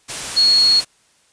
sine tone in noise, 4324 Hz, C#8, 44 cents flat, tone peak -10 dBFS, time 0.36-0.81 s, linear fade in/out 20 ms, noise white, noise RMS -26 dBFS, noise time 0.08-0.85 s, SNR +13 dB, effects white hiss -57 dBFS RMS until 1.32 s + resampled to 22050 Hz

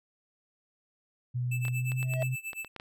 sine tone with pitch glide, 123.5 to 128.23 Hz, B2 to C3, 0 to -35 cents, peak -28 dBFS, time 1.34-2.36 s, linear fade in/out 20 ms, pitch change +65 cents, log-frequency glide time 1.66-2.01 s
square tone with tremolo, 2637 Hz, E7, in tune, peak -34 dBFS, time 1.51-2.68 s, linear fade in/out 10 ms, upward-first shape sine, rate 8.5 Hz, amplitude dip 90%
clicks, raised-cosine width 0.3 ms, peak -25 dBFS, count 10, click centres 1.652 / 1.682 / 1.919 / 2.029 / 2.137 / 2.222 / 2.532 / 2.647 / 2.763 / 2.799 s
triangle tone with exponential growth, 643 Hz, E5, 43 cents flat, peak -25 dBFS, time 2-2.23 s, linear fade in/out 2 ms, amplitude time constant 50 ms
effects none

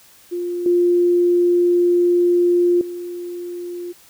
sine tone with level steps, 351.1 Hz, F4, 9 cents sharp, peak -21 / -12 / -26 dBFS, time 0.31-3.93 s, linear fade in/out 20 ms, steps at 0.66 / 2.81 s, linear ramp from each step 2 ms, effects white hiss -49 dBFS RMS until 4.09 s

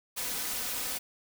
white noise with comb filter, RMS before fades -34 dBFS, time 0.16-0.99 s, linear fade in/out 20 ms, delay 4 ms, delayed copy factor +0.5, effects none

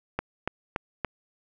click train, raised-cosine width 0.5 ms, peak -12 dBFS, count 4, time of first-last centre 0.19-1.047 s, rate 3.5 Hz, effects none

